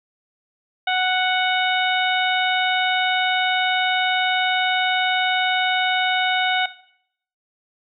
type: harmonic tone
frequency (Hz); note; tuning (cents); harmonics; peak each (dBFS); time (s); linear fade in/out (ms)
740; F#5; 0; 1 / 2 / 3 / 4 / 5; -21 / -24 / -26 / -27 / -28; 0.87-6.66; 5
effects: noise-tail reverb RT60 0.7 s tail -17 dB re dry